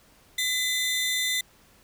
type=tone pair together; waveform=sawtooth; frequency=2017 / 3582 Hz; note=B6 / A7; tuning=+36 / +30 cents; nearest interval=minor seventh; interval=994 cents; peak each=-24 dBFS; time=0.38-1.41 s; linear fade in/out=5 ms; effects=pink hiss -58 dBFS RMS until 1.83 s